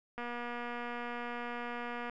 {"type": "click train", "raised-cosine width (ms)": 0.5, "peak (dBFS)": -26, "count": 461, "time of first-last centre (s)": [0.18, 2.097], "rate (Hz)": 240, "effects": []}